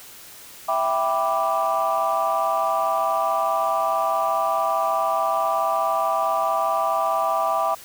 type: chord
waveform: sine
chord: E minor seventh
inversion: none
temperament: equal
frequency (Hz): 659.3 / 784 / 987.8 / 1174.7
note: E5 / G5 / B5 / D6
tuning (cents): 0 / 0 / 0 / 0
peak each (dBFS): -23 / -24 / -26 / -23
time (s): 0.68-7.75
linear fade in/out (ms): 10
effects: tanh soft clip ceiling -12 dBFS + white hiss -43 dBFS RMS until 7.84 s